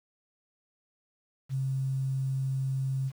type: tone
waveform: sine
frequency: 133.6 Hz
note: C3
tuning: 36 cents sharp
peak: -27 dBFS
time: 1.49-3.12 s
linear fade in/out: 50 ms
effects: 9-bit